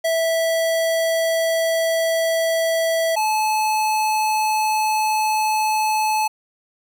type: tone pair in turn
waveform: square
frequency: 656 / 863.1 Hz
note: E5 / A5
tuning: -9 / -34 cents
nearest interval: perfect fourth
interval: 475 cents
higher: second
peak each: -18 dBFS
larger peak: neither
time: 0.04-3.16 / 3.16-6.28 s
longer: neither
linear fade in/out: 10 ms
effects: none